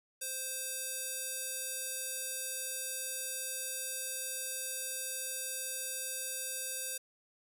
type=tone with band-pass filter; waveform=square; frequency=523.3 Hz; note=C5; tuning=in tune; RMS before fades=-39 dBFS; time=0.21-6.98 s; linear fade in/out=10 ms; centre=10000 Hz; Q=1.7; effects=none